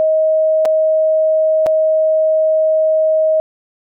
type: tone with dropouts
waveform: sine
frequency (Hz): 630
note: D#5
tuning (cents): +21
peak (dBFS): -10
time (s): 0-3.4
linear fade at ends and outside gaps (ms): 0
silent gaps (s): 0.652-0.656 / 1.662-1.667
effects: none